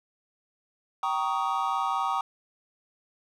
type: chord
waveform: triangle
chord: Eb dominant seventh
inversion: first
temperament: just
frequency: 777.8 / 933.4 / 1120.1 / 1244.5 Hz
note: G5 / Bb5 / Db6 / Eb6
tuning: -14 / +2 / +18 / 0 cents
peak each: -29 dBFS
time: 1.03-2.21 s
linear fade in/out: 2 ms
effects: none